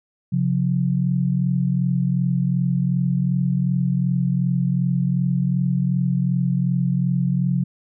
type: tone pair together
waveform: sine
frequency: 135.7 / 178.37 Hz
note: C#3 / F3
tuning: -36 / +37 cents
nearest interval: perfect fourth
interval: 473 cents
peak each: -20 dBFS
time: 0.32-7.64 s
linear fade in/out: 10 ms
effects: none